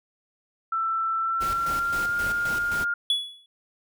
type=tone with pitch glide; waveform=sine; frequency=1333 to 1410.6 Hz; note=E6 to F6; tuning=+19 to +17 cents; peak=-23 dBFS; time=0.72-2.94 s; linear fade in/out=5 ms; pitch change=+98 cents; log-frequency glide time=1.2-2.15 s
type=noise with tremolo; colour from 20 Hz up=pink; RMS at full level=-35 dBFS; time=1.4-2.85 s; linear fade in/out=20 ms; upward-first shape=square; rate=3.8 Hz; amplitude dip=60%
type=tone with exponential decay; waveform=triangle; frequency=3396 Hz; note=G#7; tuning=38 cents sharp; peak=-16 dBFS; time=3.1-3.46 s; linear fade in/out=2 ms; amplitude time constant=77 ms
effects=none